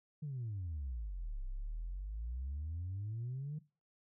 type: exponential two-way sweep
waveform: sine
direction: down then up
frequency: 155.56 to 31.27 to 155.56 Hz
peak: -37 dBFS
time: 0.22-3.59 s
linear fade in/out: 10 ms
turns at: 1.44 s
effects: noise-tail reverb RT60 0.3 s tail -18 dB re dry + tanh soft clip ceiling -35 dBFS